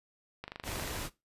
click train, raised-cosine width 0.3 ms, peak -24 dBFS, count 12, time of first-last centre 0.44-0.877 s, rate 25.2 Hz
pink noise, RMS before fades -38 dBFS, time 0.63-1.1 s, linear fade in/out 50 ms
effects noise-tail reverb RT60 0.2 s tail -17 dB re dry + resampled to 32000 Hz

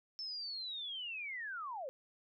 sine linear sweep, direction down, 5330 to 493.9 Hz, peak -40 dBFS, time 0.19-1.89 s, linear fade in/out 0 ms, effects none

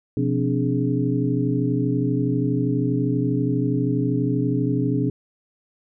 sine tone cluster, 126.4 / 174.8 / 259.7 / 292.1 / 417.2 Hz, B2 / F3 / C4 / D4 / G#4, +41 / +2 / -13 / -9 / +8 cents, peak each -23 / -28 / -25 / -24 / -29 dBFS, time 0.17-5.1 s, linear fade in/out 2 ms, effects none

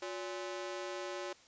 sawtooth ring-modulated tone, 465.2 Hz, A#4, 4 cents flat, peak -32 dBFS, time 0.02-1.33 s, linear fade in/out 5 ms, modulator 105 Hz, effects white hiss -61 dBFS RMS until 1.47 s + resampled to 16000 Hz

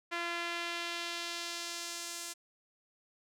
sawtooth tone with band-pass filter sweep, 342.6 Hz, F4, 33 cents flat, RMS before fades -39 dBFS, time 0.11-2.34 s, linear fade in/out 20 ms, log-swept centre 2000 to 7800 Hz, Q 1.1, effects none

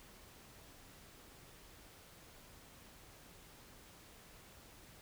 silence, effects pink hiss -59 dBFS RMS until 5.01 s

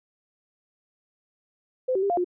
sine tone with pitch steps, 512 / 380.9 / 399.2 / 699 / 356.8 Hz, C5 / G4 / G4 / F5 / F4, -38 / -50 / +32 / +1 / +37 cents, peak -21 dBFS, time 1.88-2.245 s, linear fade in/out 10 ms, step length 73 ms, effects none

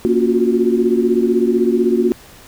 sine chord, Gb major seventh, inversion first, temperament equal with one note detuned, 233.1 / 277.2 / 354.1 / 370 Hz, Bb3 / Db4 / F4 / Gb4, 0 / 0 / +24 / 0 cents, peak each -17 / -22 / -16 / -17 dBFS, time 0.05-2.12 s, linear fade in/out 0 ms, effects pink hiss -42 dBFS RMS until 2.47 s

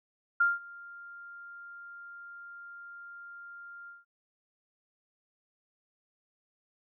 sine tone with ADSR envelope, 1396.9 Hz, F6, in tune, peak -20 dBFS, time 0.4-4.05 s, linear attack 8 ms, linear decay 180 ms, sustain -24 dB, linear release 170 ms, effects none

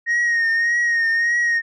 sine tone with vibrato, 1864.7 Hz, A#6, in tune, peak -13 dBFS, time 0.06-1.62 s, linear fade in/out 50 ms, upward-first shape triangle, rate 1.7 Hz, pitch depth 47 cents each way, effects tanh soft clip ceiling -15 dBFS

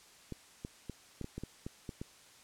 clicks, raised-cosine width 3 ms, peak -27 dBFS, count 10, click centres 0.323 / 0.649 / 0.897 / 1.213 / 1.244 / 1.38 / 1.436 / 1.665 / 1.892 / 2.015 s, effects white hiss -59 dBFS RMS until 2.43 s + low-pass 9000 Hz 12 dB/octave

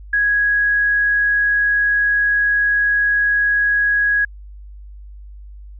sine tone, 1661.2 Hz, G#6, in tune, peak -13 dBFS, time 0.13-4.25 s, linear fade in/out 5 ms, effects added 50 Hz sine -34 dBFS peak until 5.79 s

